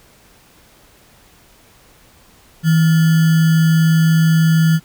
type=tone with sample-and-hold; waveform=sine; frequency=162 Hz; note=E3; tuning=30 cents flat; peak=-9 dBFS; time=2.63-4.8 s; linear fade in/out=50 ms; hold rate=1575 Hz; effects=pink hiss -49 dBFS RMS until 4.84 s